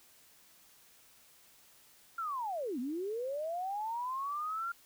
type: linear two-way sweep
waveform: sine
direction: down then up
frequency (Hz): 1400 to 233.1 to 1400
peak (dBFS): -34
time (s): 2.18-4.72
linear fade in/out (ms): 5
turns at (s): 2.79
effects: white hiss -62 dBFS RMS until 4.85 s